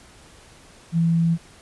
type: tone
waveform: sine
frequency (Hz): 166.6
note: E3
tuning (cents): +19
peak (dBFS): -16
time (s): 0.92-1.38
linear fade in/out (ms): 50
effects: pink hiss -49 dBFS RMS until 1.61 s + resampled to 24000 Hz